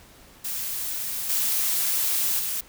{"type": "noise with level steps", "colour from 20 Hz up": "blue", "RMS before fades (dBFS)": [-30, -24, -28], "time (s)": [0.44, 2.61], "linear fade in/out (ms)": 10, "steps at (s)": [1.29, 2.39], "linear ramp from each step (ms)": 5, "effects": ["pink hiss -51 dBFS RMS until 2.68 s"]}